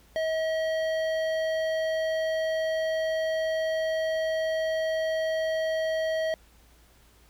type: tone with hard clipping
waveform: sine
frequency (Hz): 639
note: D#5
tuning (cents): +46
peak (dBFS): -27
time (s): 0.16-6.34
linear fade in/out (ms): 0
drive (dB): 12
effects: added 57 Hz sine -58 dBFS peak until 7.29 s + pink hiss -60 dBFS RMS until 7.29 s